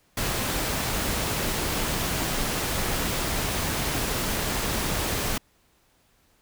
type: noise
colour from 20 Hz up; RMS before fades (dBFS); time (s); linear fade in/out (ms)
pink; -27; 0.17-5.38; 5
effects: pink hiss -64 dBFS RMS until 6.41 s